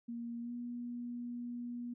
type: tone with pitch glide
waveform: sine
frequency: 235.1 to 241 Hz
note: A#3 to B3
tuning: +15 to -42 cents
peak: -39 dBFS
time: 0.08-1.94 s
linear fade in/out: 10 ms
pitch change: +43 cents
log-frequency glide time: 0.41-0.52 s
effects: none